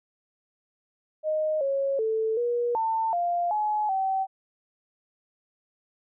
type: tone with pitch steps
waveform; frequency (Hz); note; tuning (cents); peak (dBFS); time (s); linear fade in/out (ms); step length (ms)
sine; 620 / 549 / 441.9 / 479.5 / 895 / 697 / 847 / 768; D#5 / C#5 / A4 / A#4 / A5 / F5 / G#5 / G5; -6 / -17 / +7 / +49 / +29 / -4 / +34 / -36; -23; 1.23-4.27; 50; 380
effects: none